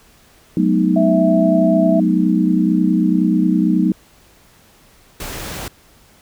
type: chord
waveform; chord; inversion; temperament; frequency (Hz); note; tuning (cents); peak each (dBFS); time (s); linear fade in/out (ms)
sine; B dominant seventh; second; equal with one note detuned; 185 / 214.4 / 246.9 / 311.1; F#3 / A3 / B3 / D#4; 0 / -45 / 0 / 0; -16 / -19 / -19 / -17; 0.57-3.92; 2
type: tone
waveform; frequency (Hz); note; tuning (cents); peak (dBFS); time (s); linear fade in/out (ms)
sine; 657; E5; -6; -15; 0.96-2; 5
type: noise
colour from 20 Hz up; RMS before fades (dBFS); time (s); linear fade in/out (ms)
pink; -28; 5.2-5.68; 2
effects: pink hiss -50 dBFS RMS until 6.21 s